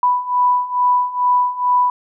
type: beating tone pair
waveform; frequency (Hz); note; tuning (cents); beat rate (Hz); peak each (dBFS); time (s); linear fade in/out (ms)
sine; 988 / 990.3; B5 / B5; 0 / +4; 2.3; -18 / -15; 0.03-1.9; 2
effects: none